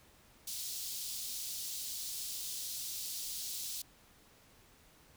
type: high-pass noise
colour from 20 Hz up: pink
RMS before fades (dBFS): -41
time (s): 0.47-3.82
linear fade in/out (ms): 5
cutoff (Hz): 3900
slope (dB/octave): 24
effects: pink hiss -63 dBFS RMS until 5.16 s